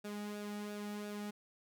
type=tone with flanger; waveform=sawtooth; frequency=207.3 Hz; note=G#3; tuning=3 cents flat; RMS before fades=-43 dBFS; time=0.04-1.31 s; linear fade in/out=10 ms; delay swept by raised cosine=0.95 to 1.95 ms; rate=2.9 Hz; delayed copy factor=-0.55; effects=none